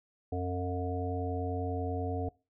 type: harmonic tone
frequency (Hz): 90.2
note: F#2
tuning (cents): -44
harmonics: 1 / 3 / 5 / 7 / 8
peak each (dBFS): -34 / -38 / -37 / -44 / -39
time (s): 0.32-2.29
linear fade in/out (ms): 5
effects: noise-tail reverb RT60 0.3 s tail -22 dB re dry